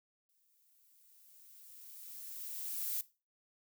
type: noise with exponential growth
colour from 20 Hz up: violet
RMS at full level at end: -36 dBFS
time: 0.29-3.01 s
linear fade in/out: 1 ms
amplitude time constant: 590 ms
effects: noise-tail reverb RT60 0.3 s tail -18 dB re dry